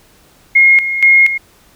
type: tone with tremolo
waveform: sine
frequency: 2148 Hz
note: C7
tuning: 45 cents sharp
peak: -4 dBFS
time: 0.55-1.38 s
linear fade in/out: 10 ms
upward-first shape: square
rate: 2.1 Hz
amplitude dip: 70%
effects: pink hiss -48 dBFS RMS until 1.75 s